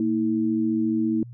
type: tone pair together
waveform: sine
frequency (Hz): 227.8 / 322.4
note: A#3 / E4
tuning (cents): -40 / -38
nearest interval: tritone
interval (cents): 602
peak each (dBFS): -23 / -23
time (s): 0-1.23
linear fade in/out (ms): 2
effects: added 120 Hz sine -38 dBFS peak until 1.33 s